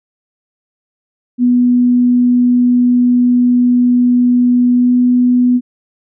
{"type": "tone with pitch glide", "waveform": "sine", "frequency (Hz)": [245.7, 247.3], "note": ["B3", "B3"], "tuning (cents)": [-9, 3], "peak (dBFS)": -7, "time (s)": [1.38, 5.61], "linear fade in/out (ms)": 50, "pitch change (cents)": 12, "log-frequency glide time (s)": [4.76, 4.91], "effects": []}